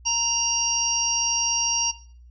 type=harmonic tone with a mistuned harmonic; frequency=932.3 Hz; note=A#5; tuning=in tune; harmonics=1 / 3 / 5 / 6; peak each=-30 / -27 / -30 / -22 dBFS; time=0.05-1.92 s; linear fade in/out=20 ms; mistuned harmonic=6; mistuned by=+19 cents; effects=noise-tail reverb RT60 0.5 s tail -17 dB re dry + added 60 Hz sine -45 dBFS peak until 2.3 s